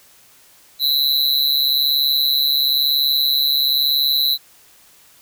square tone with amplitude modulation, 3991 Hz, B7, 17 cents sharp, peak -11 dBFS, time 0.79-4.38 s, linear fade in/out 50 ms, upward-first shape sine, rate 141 Hz, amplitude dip 100%, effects white hiss -50 dBFS RMS until 5.21 s

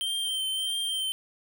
square tone with vibrato, 3136 Hz, G7, in tune, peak -28 dBFS, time 0.01-1.12 s, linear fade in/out 0 ms, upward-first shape triangle, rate 1.6 Hz, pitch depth 29 cents each way, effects none

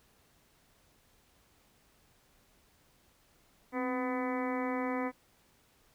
harmonic tone with a mistuned harmonic, 250.9 Hz, B3, 28 cents sharp, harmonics 1 / 2 / 3 / 4 / 5 / 6 / 7 / 8 / 9, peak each -34 / -37 / -41 / -40 / -44 / -52 / -47 / -44 / -48 dBFS, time 3.72-5.12 s, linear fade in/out 50 ms, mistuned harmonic 1, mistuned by +67 cents, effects pink hiss -67 dBFS RMS until 5.94 s

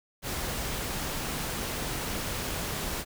pink noise, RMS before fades -33 dBFS, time 0.22-3.05 s, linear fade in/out 50 ms, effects none

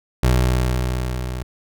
25% pulse tone with level ramp, 62.4 Hz, B1, 19 cents sharp, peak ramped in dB -9 to -22 dBFS, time 0.23-1.43 s, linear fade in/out 5 ms, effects none

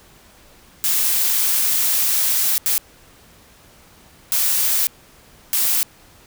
blue noise bursts at uneven times, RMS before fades -18 dBFS, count 4, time 0.84-2.58 / 2.66-2.78 / 4.32-4.87 / 5.53-5.83 s, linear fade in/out 0 ms, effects pink hiss -49 dBFS RMS until 6.26 s

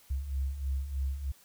sine beating tone pair, 65.41 / 68.61 Hz, C2 / C#2, 0 / -17 cents, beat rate 3.2 Hz, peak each -37 / -31 dBFS, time 0.1-1.32 s, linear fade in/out 10 ms, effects white hiss -60 dBFS RMS until 1.44 s

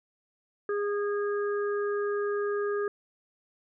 harmonic tone, 409.9 Hz, G#4, 23 cents flat, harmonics 1 / 3 / 4, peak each -27 / -37 / -39 dBFS, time 0.69-2.88 s, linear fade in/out 2 ms, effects none

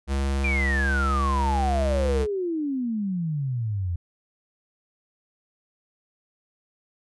square tone, 68.4 Hz, C#2, 23 cents flat, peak -23 dBFS, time 0.07-2.27 s, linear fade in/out 50 ms
sine exponential sweep, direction down, 2417 to 83.5 Hz, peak -24 dBFS, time 0.44-3.96 s, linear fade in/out 5 ms
effects resampled to 24000 Hz

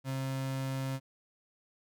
35% pulse tone, 133.6 Hz, C3, 36 cents sharp, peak -31 dBFS, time 0.04-1 s, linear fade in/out 50 ms, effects none

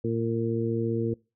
harmonic tone, 114.7 Hz, A#2, 28 cents flat, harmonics 1 / 2 / 3 / 4, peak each -30 / -30 / -30 / -30 dBFS, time 0.04-1.14 s, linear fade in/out 5 ms, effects noise-tail reverb RT60 0.3 s tail -24 dB re dry

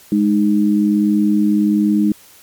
sine tone pair together, 207.9 / 309.1 Hz, G#3 / D#4, +2 / -11 cents, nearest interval perfect fifth, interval 687 cents, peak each -13 / -15 dBFS, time 0.12-2.12 s, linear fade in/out 2 ms, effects white hiss -45 dBFS RMS until 2.42 s + MP3 96 kbps

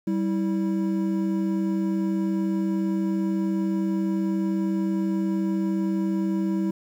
triangle tone pair together, 193.9 / 325.1 Hz, G3 / E4, -19 / -24 cents, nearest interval major sixth, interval 895 cents, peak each -22 / -24 dBFS, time 0.07-6.71 s, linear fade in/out 5 ms, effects 9-bit

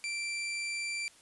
sawtooth tone, 2349 Hz, D7, in tune, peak -30 dBFS, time 0.04-1.08 s, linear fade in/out 0 ms, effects white hiss -59 dBFS RMS until 1.21 s + resampled to 24000 Hz

